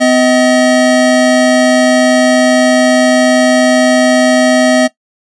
square tone pair together, 253.6 / 632 Hz, B3 / D#5, +46 / +27 cents, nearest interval octave + major third, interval 1581 cents, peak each -10 dBFS, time 0-4.88 s, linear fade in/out 20 ms, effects noise-tail reverb RT60 0.1 s tail -17 dB re dry + resampled to 22050 Hz

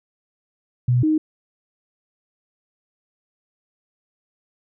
sine tone pair in turn, 123.47 / 310.9 Hz, B2 / D#4, 0 / -1 cents, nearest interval octave + major third, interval 1599 cents, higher second, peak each -14 / -15 dBFS, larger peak first, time 0.88-1.03 / 1.03-1.18 s, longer neither, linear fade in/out 5 ms, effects none

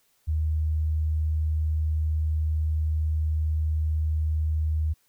sine tone, 77.78 Hz, D#2, in tune, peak -22 dBFS, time 0.27-4.94 s, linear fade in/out 20 ms, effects white hiss -67 dBFS RMS until 5.08 s

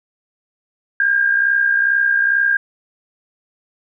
sine tone with amplitude modulation, 1610 Hz, G6, 46 cents sharp, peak -10 dBFS, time 1-2.57 s, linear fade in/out 2 ms, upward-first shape sine, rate 62.3 Hz, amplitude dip 55%, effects none

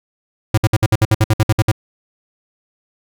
square tone bursts, 108.6 Hz, A2, 22 cents flat, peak -10 dBFS, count 13, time 0.54-1.717 s, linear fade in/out 5 ms, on 37 ms, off 58 ms, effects none

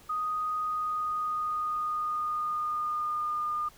sine tone with pitch glide, 1244.5 to 1214 Hz, D#6 to D#6, 0 to -43 cents, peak -28 dBFS, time 0.09-3.69 s, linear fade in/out 10 ms, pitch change -43 cents, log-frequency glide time 0.58-3.46 s, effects pink hiss -56 dBFS RMS until 3.77 s

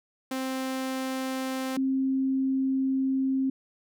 sawtooth / sine tone pair in turn, 262.2 / 265.9 Hz, C4 / C4, +4 / +28 cents, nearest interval unison, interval 24 cents, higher second, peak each -25 / -23 dBFS, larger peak second, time 0.31-1.77 / 1.77-3.5 s, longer second, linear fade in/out 5 ms, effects none

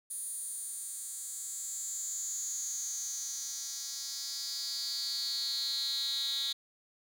10% pulse tone with high-pass filter sweep, 274.6 Hz, C#4, 16 cents flat, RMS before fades -37 dBFS, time 0.1-6.53 s, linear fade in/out 10 ms, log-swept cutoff 9600 to 3700 Hz, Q 7.3, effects none

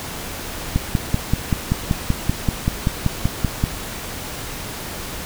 click train, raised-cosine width 5 ms, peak -4 dBFS, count 16, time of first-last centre 0.76-3.639 s, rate 5.21 Hz, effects pink hiss -30 dBFS RMS until 5.25 s

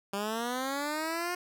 10% pulse linear sweep, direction up, 196 to 359.1 Hz, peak -23 dBFS, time 0.13-1.35 s, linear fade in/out 5 ms, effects none

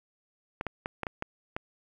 clicks, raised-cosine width 0.5 ms, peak -17 dBFS, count 7, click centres 0.611 / 0.667 / 0.859 / 1.033 / 1.068 / 1.224 / 1.565 s, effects 9-bit

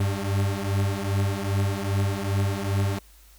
40% pulse beating tone pair, 97.5 / 100 Hz, G2 / G2, -9 / +35 cents, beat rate 2.5 Hz, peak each -25 dBFS, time 0-2.99 s, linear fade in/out 5 ms, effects added 51 Hz sine -51 dBFS peak until 3.38 s + white hiss -56 dBFS RMS until 3.38 s

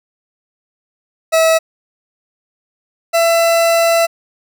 40% pulse tone pair in turn, 648 / 669.3 Hz, E5 / E5, -30 / +26 cents, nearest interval minor second, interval 56 cents, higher second, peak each -8 / -9 dBFS, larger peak first, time 1.32-1.59 / 3.13-4.07 s, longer second, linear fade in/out 20 ms, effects none

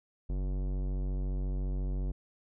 sine tone with tanh clipping, 47.17 Hz, F#1, 34 cents sharp, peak -32 dBFS, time 0.29-2.12 s, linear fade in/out 10 ms, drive 18 dB, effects none

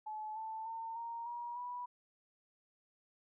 sine tone with pitch steps, 860 / 882.6 / 905.9 / 929.7 / 954.2 / 979.4 Hz, A5 / A5 / A#5 / A#5 / A#5 / B5, -40 / +5 / -50 / -5 / +40 / -15 cents, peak -40 dBFS, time 0.06-1.86 s, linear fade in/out 10 ms, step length 300 ms, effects none

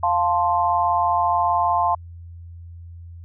sine chord, F major, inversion none, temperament equal, 698.5 / 880 / 1046.5 Hz, F5 / A5 / C6, 0 / 0 / 0 cents, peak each -21 dBFS, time 0.03-1.95 s, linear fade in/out 5 ms, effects added 85 Hz sine -36 dBFS peak until 3.24 s

